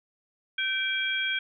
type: tone cluster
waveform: sine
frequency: 1543 / 2341 / 3265 Hz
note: G6 / D7 / G#7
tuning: -28 / -6 / -30 cents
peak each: -30 dBFS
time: 0.58-1.39 s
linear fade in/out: 5 ms
effects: none